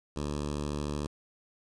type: tone with notch filter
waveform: 10% pulse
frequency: 73.42 Hz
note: D2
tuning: in tune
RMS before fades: -34 dBFS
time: 0.16-1.07 s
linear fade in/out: 5 ms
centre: 2000 Hz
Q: 1.5
effects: resampled to 22050 Hz + 9-bit